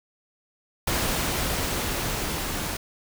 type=noise with level ramp; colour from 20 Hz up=pink; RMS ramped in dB=-25 to -30 dBFS; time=0.87-2.77 s; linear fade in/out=5 ms; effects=none